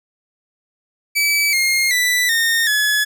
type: tone with pitch steps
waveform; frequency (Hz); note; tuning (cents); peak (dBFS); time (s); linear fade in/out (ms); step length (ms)
sawtooth; 2299 / 2133 / 1978.4 / 1835.3 / 1702.5; D7 / C7 / B6 / A#6 / G#6; -37 / +33 / +3 / -27 / +42; -11; 1.15-3.05; 20; 380
effects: none